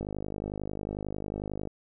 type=click train; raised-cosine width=2 ms; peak=-21 dBFS; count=86; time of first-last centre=0.01-1.673 s; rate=51.1 Hz; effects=none